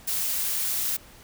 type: noise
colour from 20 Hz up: blue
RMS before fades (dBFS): -27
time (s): 0.07-0.97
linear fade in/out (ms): 10
effects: pink hiss -50 dBFS RMS until 1.23 s